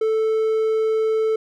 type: tone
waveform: triangle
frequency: 440 Hz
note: A4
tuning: in tune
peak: -15 dBFS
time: 0.01-1.36 s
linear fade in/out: 5 ms
effects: none